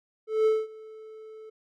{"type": "tone with ADSR envelope", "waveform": "triangle", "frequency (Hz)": 437.1, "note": "A4", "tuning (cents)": -11, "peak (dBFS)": -16, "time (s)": [0.27, 1.5], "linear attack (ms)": 190, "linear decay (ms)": 210, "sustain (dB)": -24, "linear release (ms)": 9, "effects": []}